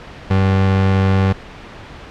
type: tone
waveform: 30% pulse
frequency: 96 Hz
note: G2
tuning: 36 cents flat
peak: -9 dBFS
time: 0.3-1.33 s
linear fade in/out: 10 ms
effects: pink hiss -35 dBFS RMS until 2.1 s + low-pass 3000 Hz 12 dB/octave